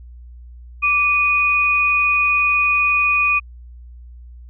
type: tone pair together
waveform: sine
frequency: 1169.1 / 2473 Hz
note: D6 / D#7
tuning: -8 / -11 cents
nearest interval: octave + minor second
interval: 1297 cents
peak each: -21 / -14 dBFS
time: 0.82-3.4 s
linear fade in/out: 20 ms
effects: added 60 Hz sine -36 dBFS peak until 4.49 s